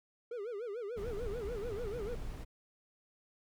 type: tone with vibrato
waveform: triangle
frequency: 441.6 Hz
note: A4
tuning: 6 cents sharp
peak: -36 dBFS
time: 0.31-2.15 s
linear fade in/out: 5 ms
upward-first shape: sine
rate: 6.8 Hz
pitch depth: 200 cents each way
type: noise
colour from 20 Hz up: brown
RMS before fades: -42 dBFS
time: 0.96-2.45 s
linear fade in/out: 20 ms
effects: none